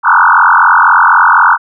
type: tone with frequency modulation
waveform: sine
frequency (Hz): 1195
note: D6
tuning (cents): +30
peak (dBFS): -3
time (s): 0.03-1.58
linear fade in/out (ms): 50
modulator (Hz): 44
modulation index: 7.2
effects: none